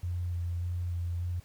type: tone with vibrato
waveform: sine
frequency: 87.4 Hz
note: F2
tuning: 2 cents sharp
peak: -30 dBFS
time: 0.03-1.4 s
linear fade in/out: 5 ms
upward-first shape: square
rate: 1.7 Hz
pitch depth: 15 cents each way
effects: pink hiss -60 dBFS RMS until 1.44 s